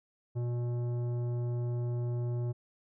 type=tone with tanh clipping; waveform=sine; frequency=120.7 Hz; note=B2; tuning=39 cents flat; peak=-32 dBFS; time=0.35-2.53 s; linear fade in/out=20 ms; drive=12 dB; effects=none